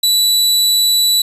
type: tone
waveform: sawtooth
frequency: 3951 Hz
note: B7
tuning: in tune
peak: -7 dBFS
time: 0.03-1.22 s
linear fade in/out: 5 ms
effects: resampled to 32000 Hz + 7-bit